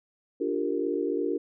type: chord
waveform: sine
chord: G minor seventh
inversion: second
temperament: equal with one note detuned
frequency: 293.7 / 349.2 / 392 / 460.5 Hz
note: D4 / F4 / G4 / Bb4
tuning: 0 / 0 / 0 / -21 cents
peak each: -31 dBFS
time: 0.4-1.38 s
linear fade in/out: 10 ms
effects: none